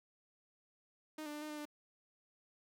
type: tone with pitch steps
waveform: sawtooth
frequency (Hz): 309.1 / 296.5 / 298.2 / 305 / 300.3 / 297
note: D#4 / D4 / D4 / D#4 / D4 / D4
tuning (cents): -11 / +17 / +27 / -34 / +39 / +20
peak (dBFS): -39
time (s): 1.18-1.654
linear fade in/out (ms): 5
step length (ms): 79
effects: none